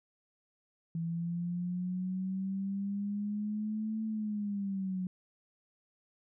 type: linear two-way sweep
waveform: sine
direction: up then down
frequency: 164.81 to 220.4 to 182.3 Hz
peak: -32 dBFS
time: 0.95-5.07 s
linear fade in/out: 2 ms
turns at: 4.04 s
effects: none